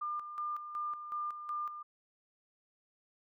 sine tone with tremolo, 1201 Hz, D6, 38 cents sharp, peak -34 dBFS, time 0.01-1.83 s, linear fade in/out 10 ms, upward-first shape square, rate 2.7 Hz, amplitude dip 60%, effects none

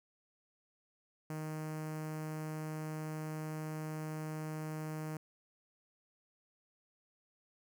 sawtooth tone with notch filter, 155.56 Hz, D#3, in tune, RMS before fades -41 dBFS, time 1.3-5.17 s, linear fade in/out 2 ms, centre 3600 Hz, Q 0.92, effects none

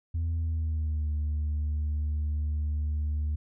sine tone with pitch glide, 82.5 to 75.22 Hz, E2 to D2, +2 to +42 cents, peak -24 dBFS, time 0.14-3.36 s, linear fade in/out 10 ms, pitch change -160 cents, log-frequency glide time 0.33-1.11 s, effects tanh soft clip ceiling -25 dBFS

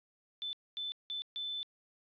sine tone bursts at uneven times, 3520 Hz, A7, in tune, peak -36 dBFS, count 4, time 0.42-0.53 / 0.77-0.92 / 1.1-1.22 / 1.36-1.63 s, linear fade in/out 0 ms, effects resampled to 11025 Hz + 12-bit

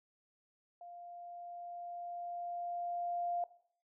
sine tone with level ramp, 698.5 Hz, F5, in tune, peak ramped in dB -48 to -32 dBFS, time 0.81-3.44 s, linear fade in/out 2 ms, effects noise-tail reverb RT60 0.6 s tail -18 dB re dry

